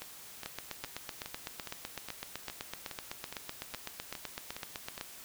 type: two click trains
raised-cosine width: 0.2 ms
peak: -20 / -23 dBFS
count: 37 / 13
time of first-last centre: 0.46-5.011 / 0.02-4.979 s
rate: 7.91 / 2.42 Hz
effects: white hiss -50 dBFS RMS until 5.24 s